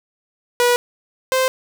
sawtooth tone pair in turn, 486.1 / 520.1 Hz, B4 / C5, -28 / -10 cents, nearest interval minor second, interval 118 cents, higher second, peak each -9 / -11 dBFS, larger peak first, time 0.6-0.76 / 1.32-1.48 s, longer neither, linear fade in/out 0 ms, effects none

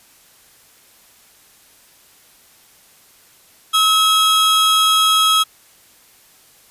45% pulse tone pair together, 1287 / 3290 Hz, E6 / G#7, -42 / -17 cents, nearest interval octave + major third, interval 1625 cents, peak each -14 dBFS, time 3.73-5.44 s, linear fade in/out 20 ms, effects white hiss -50 dBFS RMS until 6.7 s + resampled to 32000 Hz

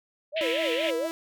sine tone with vibrato, 554.4 Hz, C#5, in tune, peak -26 dBFS, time 0.32-1.1 s, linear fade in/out 50 ms, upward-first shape sine, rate 4.3 Hz, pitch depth 280 cents each way
white band-pass noise, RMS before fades -32 dBFS, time 0.36-0.91 s, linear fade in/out 10 ms, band 1900 to 3400 Hz, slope 48 dB/octave
sawtooth tone with tremolo, 329.6 Hz, E4, in tune, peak -26 dBFS, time 0.41-1.11 s, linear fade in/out 0 ms, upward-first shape triangle, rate 4.6 Hz, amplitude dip 40%
effects none

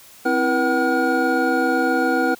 triangle tone cluster, 261.1 / 327.8 / 483.1 / 756 / 1431 Hz, C4 / E4 / B4 / F#5 / F6, -3 / -10 / -38 / +37 / +42 cents, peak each -21 dBFS, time 0.25-2.35 s, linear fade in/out 10 ms, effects white hiss -46 dBFS RMS until 2.39 s

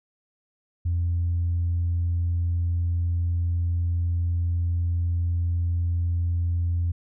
sine tone, 86 Hz, F2, 26 cents flat, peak -20 dBFS, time 0.85-6.92 s, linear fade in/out 10 ms, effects tanh soft clip ceiling -18 dBFS

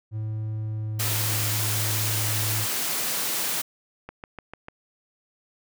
triangle tone with pitch glide, 108.6 to 107.29 Hz, A2 to A2, -22 to -43 cents, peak -25 dBFS, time 0.11-2.67 s, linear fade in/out 50 ms, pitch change -21 cents, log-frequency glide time 0.58-1.44 s
white high-pass noise, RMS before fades -27 dBFS, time 0.99-3.62 s, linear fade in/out 10 ms, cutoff 120 Hz, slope 24 dB/octave
click train, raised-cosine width 0.5 ms, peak -23 dBFS, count 5, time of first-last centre 4.09-4.684 s, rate 6.73 Hz
effects none

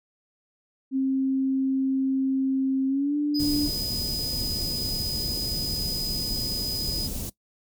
sine tone with pitch glide, 266.5 to 294 Hz, C4 to D4, +32 to +2 cents, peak -21 dBFS, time 0.91-3.7 s, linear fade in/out 50 ms, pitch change +170 cents, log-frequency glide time 2.88-3.16 s
triangle tone, 4985 Hz, D#8, 2 cents sharp, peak -26 dBFS, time 3.34-7.08 s, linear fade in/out 20 ms
pink band-stop noise, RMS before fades -32 dBFS, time 3.39-7.3 s, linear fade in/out 10 ms, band 360 to 6200 Hz, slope 12 dB/octave
effects noise-tail reverb RT60 0.1 s tail -19 dB re dry

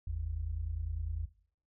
sine tone pair together, 50.96 / 80.9 Hz, G#1 / E2, -32 / -32 cents, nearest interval minor sixth, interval 800 cents, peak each -36 / -36 dBFS, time 0.07-1.26 s, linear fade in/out 5 ms, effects noise-tail reverb RT60 0.5 s tail -17 dB re dry

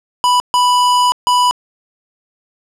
square tone bursts at uneven times, 987.8 Hz, B5, in tune, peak -10 dBFS, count 3, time 0.24-0.4 / 0.54-1.12 / 1.27-1.51 s, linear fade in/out 0 ms, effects low-pass 9000 Hz 12 dB/octave + 7-bit

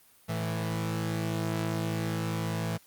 sawtooth tone pair together, 110 / 164.81 Hz, A2 / E3, 0 / 0 cents, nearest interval perfect fifth, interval 700 cents, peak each -28 dBFS, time 0.28-2.78 s, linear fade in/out 20 ms, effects white hiss -60 dBFS RMS until 2.86 s + Opus 32 kbps

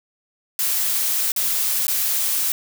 blue noise with dropouts, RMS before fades -21 dBFS, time 0.59-2.52 s, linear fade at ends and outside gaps 1 ms, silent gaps 1.32-1.362 / 1.869-1.88 s, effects none

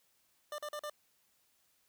25% pulse tone bursts, 596 Hz, D5, 25 cents sharp, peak -35 dBFS, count 4, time 0.52-0.898 s, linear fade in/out 2 ms, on 63 ms, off 42 ms, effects white hiss -73 dBFS RMS until 1.88 s

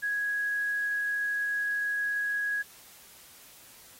sine tone, 1661.2 Hz, G#6, in tune, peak -27 dBFS, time 0.02-2.63 s, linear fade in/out 20 ms, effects white hiss -53 dBFS RMS until 3.99 s + AAC 48 kbps

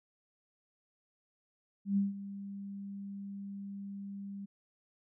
sine tone with ADSR envelope, 198.8 Hz, G3, 25 cents sharp, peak -25 dBFS, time 1.85-4.46 s, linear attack 120 ms, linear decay 160 ms, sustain -15 dB, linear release 14 ms, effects none

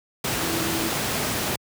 sine tone in noise, 329.6 Hz, E4, in tune, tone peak -29 dBFS, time 0.42-0.89 s, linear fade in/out 5 ms, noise pink, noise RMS -25 dBFS, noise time 0.24-1.56 s, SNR -7 dB, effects high-pass 100 Hz 12 dB/octave

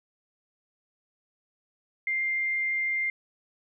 sine tone, 2102 Hz, C7, 7 cents sharp, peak -25 dBFS, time 2.07-3.1 s, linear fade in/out 2 ms, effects none

